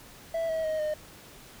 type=tone with pitch steps; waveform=triangle; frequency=659.3 / 642.8 / 626.6 / 610.9 Hz; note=E5 / E5 / D#5 / D#5; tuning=0 / -44 / +12 / -32 cents; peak=-25 dBFS; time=0.34-0.94 s; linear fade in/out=5 ms; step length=150 ms; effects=pink hiss -50 dBFS RMS until 1.6 s

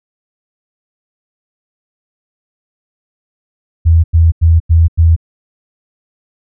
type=tone bursts; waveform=sine; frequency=82.41 Hz; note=E2; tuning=in tune; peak=-4 dBFS; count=5; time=3.85-5.164 s; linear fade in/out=20 ms; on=190 ms; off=91 ms; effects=none

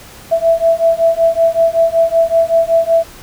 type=beating tone pair; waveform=sine; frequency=660 / 665.3 Hz; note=E5 / E5; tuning=+2 / +16 cents; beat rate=5.3 Hz; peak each=-12 dBFS; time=0.31-3.04 s; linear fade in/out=20 ms; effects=pink hiss -37 dBFS RMS until 3.22 s

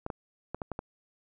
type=clicks; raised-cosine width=1 ms; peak=-20 dBFS; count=6; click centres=0.064 / 0.102 / 0.546 / 0.618 / 0.717 / 0.791 s; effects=none

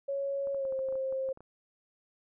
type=tone with pitch glide; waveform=sine; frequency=554.4 to 530.3 Hz; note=C#5 to C5; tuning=0 to +23 cents; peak=-30 dBFS; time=0.08-1.33 s; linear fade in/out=10 ms; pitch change=-77 cents; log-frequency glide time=0.54-0.72 s
type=clicks; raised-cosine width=1 ms; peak=-37 dBFS; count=12; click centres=0.472 / 0.546 / 0.652 / 0.724 / 0.791 / 0.887 / 0.925 / 0.955 / 1.125 / 1.289 / 1.374 / 1.406 s
effects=none

